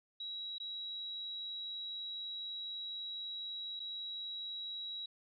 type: tone with dropouts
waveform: sine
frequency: 3872 Hz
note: B7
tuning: 35 cents flat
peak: -40 dBFS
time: 0.2-5.06 s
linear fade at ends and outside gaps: 5 ms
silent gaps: 0.583-0.6 / 3.795-3.8 s
effects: none